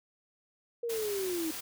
sine linear sweep, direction down, 478 to 311.1 Hz, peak -31 dBFS, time 0.83-1.51 s, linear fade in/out 5 ms
white noise, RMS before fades -40 dBFS, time 0.89-1.61 s, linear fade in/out 10 ms
effects none

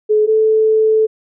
sine tone pair in turn, 427 / 437.2 Hz, G#4 / A4, +48 / -11 cents, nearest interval unison, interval 41 cents, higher second, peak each -9 dBFS, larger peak neither, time 0.09-0.27 / 0.27-1.07 s, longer second, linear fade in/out 20 ms, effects none

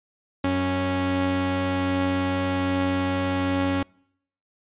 sawtooth tone pair together, 92.52 / 276.3 Hz, F#2 / C#4, 0 / -6 cents, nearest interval octave + perfect fifth, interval 1894 cents, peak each -24 / -19 dBFS, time 0.44-3.83 s, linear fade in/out 5 ms, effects noise-tail reverb RT60 0.7 s tail -26 dB re dry + resampled to 8000 Hz

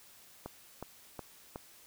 click train, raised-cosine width 1 ms, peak -26 dBFS, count 4, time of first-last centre 0.46-1.559 s, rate 2.73 Hz, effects white hiss -58 dBFS RMS until 1.86 s

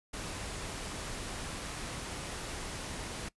pink noise, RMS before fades -40 dBFS, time 0.13-3.29 s, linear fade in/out 10 ms, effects noise-tail reverb RT60 0.1 s tail -21 dB re dry + resampled to 24000 Hz

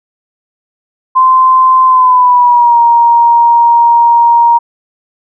sine tone with pitch glide, 1036 to 939.1 Hz, C6 to A#5, -17 to +13 cents, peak -3 dBFS, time 1.15-4.59 s, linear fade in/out 20 ms, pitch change -170 cents, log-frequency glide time 1.86-2.79 s, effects none

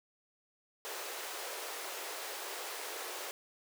pink high-pass noise, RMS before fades -42 dBFS, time 0.85-3.31 s, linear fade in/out 0 ms, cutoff 370 Hz, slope 48 dB/octave, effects none

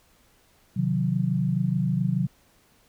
sine chord, C diminished, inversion none, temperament equal with one note detuned, 130.81 / 155.56 / 182.56 Hz, C3 / Eb3 / Gb3, 0 / 0 / -23 cents, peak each -26 / -27 / -25 dBFS, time 0.76-2.27 s, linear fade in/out 10 ms, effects pink hiss -61 dBFS RMS until 2.88 s

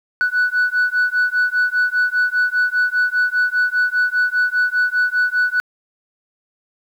sine beating tone pair, 1480 / 1485 Hz, F#6 / F#6, 0 / +6 cents, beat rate 5 Hz, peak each -16 dBFS, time 0.21-5.6 s, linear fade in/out 0 ms, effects tanh soft clip ceiling -11 dBFS + 8-bit

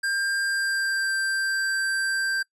square tone with pitch glide, 1596 to 1574.9 Hz, G6 to G6, +31 to +8 cents, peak -24 dBFS, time 0.03-2.43 s, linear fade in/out 10 ms, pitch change -23 cents, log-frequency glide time 0.43-1.13 s, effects noise-tail reverb RT60 0.1 s tail -22 dB re dry + resampled to 24000 Hz

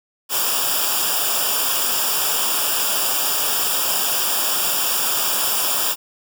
white noise with comb filter, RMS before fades -20 dBFS, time 0.29-5.96 s, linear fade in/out 50 ms, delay 0.48 ms, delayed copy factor -0.85, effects none

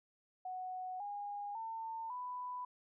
sine tone with pitch steps, 740 / 816.4 / 900.6 / 993.5 Hz, F#5 / G#5 / A5 / B5, 0 / -30 / +40 / +10 cents, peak -40 dBFS, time 0.45-2.65 s, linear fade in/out 5 ms, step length 550 ms, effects none

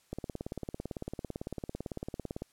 click train, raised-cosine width 2 ms, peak -23 dBFS, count 42, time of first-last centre 0.13-2.421 s, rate 17.9 Hz, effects white hiss -68 dBFS RMS until 2.52 s + low-pass 11000 Hz 12 dB/octave

